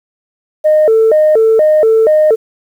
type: tone with vibrato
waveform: sine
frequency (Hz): 523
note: C5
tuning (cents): -1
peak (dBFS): -4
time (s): 0.64-2.36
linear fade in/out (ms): 20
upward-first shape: square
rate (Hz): 2.1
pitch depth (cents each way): 280
effects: tanh soft clip ceiling -2 dBFS + 7-bit